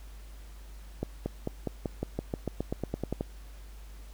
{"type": "accelerating click train", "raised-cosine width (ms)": 2, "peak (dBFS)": -17, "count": 16, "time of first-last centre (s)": [1.03, 3.209], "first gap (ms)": 230, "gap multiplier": 0.93, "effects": ["added 50 Hz sine -44 dBFS peak until 4.13 s", "pink hiss -57 dBFS RMS until 4.13 s"]}